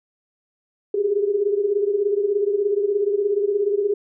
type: tone cluster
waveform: sine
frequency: 381.3 / 408 / 424.8 Hz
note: G4 / G#4 / G#4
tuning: -48 / -31 / +39 cents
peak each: -26 / -19 / -26 dBFS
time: 0.94-3.94 s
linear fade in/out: 5 ms
effects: none